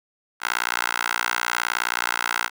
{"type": "tone with high-pass filter", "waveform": "10% pulse", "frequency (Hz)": 59.2, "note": "A#1", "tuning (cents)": 27, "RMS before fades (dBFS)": -25, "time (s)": [0.4, 2.5], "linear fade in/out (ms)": 50, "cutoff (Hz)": 1300, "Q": 2.1, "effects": []}